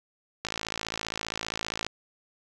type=click train; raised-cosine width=0.2 ms; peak=-13 dBFS; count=79; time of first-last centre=0.45-1.866 s; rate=55.1 Hz; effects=none